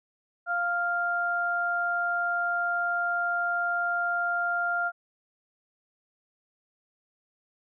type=tone pair together; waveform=sine; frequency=697.9 / 1396.9 Hz; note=F5 / F6; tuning=-1 / 0 cents; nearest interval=octave; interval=1201 cents; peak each=-30 / -26 dBFS; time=0.46-4.92 s; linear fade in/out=50 ms; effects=none